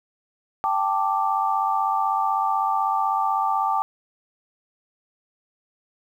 sine chord, G suspended second, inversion none, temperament equal, 784 / 880 / 1174.7 Hz, G5 / A5 / D6, 0 / 0 / 0 cents, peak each -24 dBFS, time 0.64-3.82 s, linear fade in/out 0 ms, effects 9-bit

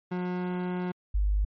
30% pulse / sine tone pair in turn, 180.3 / 50.48 Hz, F#3 / G#1, -45 / -48 cents, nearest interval octave + minor seventh, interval 2203 cents, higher first, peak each -26 / -22 dBFS, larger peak second, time 0.11-0.92 / 1.14-1.45 s, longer first, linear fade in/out 10 ms, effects low-pass 2000 Hz 12 dB/octave + MP3 32 kbps

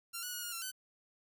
5% pulse tone with pitch steps, 1378 / 1467 / 1450 / 1429 / 1357 / 1516 Hz, F6 / F#6 / F#6 / F6 / E6 / F#6, -24 / -15 / -35 / +39 / +50 / +42 cents, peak -28 dBFS, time 0.13-0.718 s, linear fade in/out 20 ms, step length 98 ms, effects 11-bit

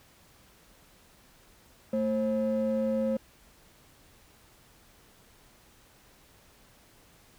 triangle ring-modulated tone, 377.9 Hz, F#4, 37 cents sharp, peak -19 dBFS, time 1.93-3.17 s, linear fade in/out 5 ms, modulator 155 Hz, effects tanh soft clip ceiling -20 dBFS + pink hiss -59 dBFS RMS until 7.38 s

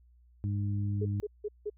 harmonic tone, 101.5 Hz, G#2, 39 cents flat, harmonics 1 / 2 / 3, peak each -29 / -38 / -43 dBFS, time 0.44-1.2 s, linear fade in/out 0 ms
sine tone bursts, 417.9 Hz, G#4, 11 cents sharp, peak -31 dBFS, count 4, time 1.01-1.7 s, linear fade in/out 10 ms, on 45 ms, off 170 ms
effects added 60 Hz sine -58 dBFS peak until 1.77 s

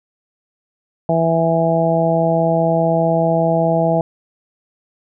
harmonic tone, 164.81 Hz, E3, in tune, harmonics 1 / 2 / 3 / 4 / 5, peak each -18 / -23 / -21 / -16 / -22 dBFS, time 1.09-4.01 s, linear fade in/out 2 ms, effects none

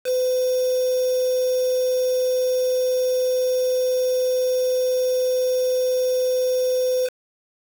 sine tone with quantisation, 507 Hz, B4, 45 cents sharp, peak -18 dBFS, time 0.04-7.1 s, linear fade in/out 50 ms, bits 5, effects none

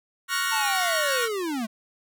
sawtooth chord, Gb major seventh, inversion second, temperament equal, 1108.7 / 1396.9 / 1480 / 1864.7 Hz, Db6 / F6 / Gb6 / Bb6, 0 / 0 / 0 / 0 cents, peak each -26 dBFS, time 0.28-1.29 s, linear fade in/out 50 ms
square linear sweep, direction down, 910 to 207.7 Hz, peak -27 dBFS, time 0.51-1.67 s, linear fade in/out 20 ms
effects none

